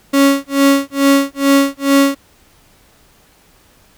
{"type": "tone with tremolo", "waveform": "35% pulse", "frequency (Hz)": 277.2, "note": "C#4", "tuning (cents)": 0, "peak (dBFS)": -5, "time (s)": [0.13, 2.15], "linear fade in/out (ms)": 10, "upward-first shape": "sine", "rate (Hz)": 2.3, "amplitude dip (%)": 100, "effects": ["pink hiss -50 dBFS RMS until 3.97 s"]}